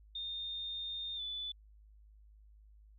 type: tone with pitch glide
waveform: sine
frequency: 3646 to 3483 Hz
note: A#7 to A7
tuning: -39 to -18 cents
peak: -38 dBFS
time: 0.15-1.52 s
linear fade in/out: 5 ms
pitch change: -79 cents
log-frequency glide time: 1.16-1.21 s
effects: added 52 Hz sine -57 dBFS peak until 2.98 s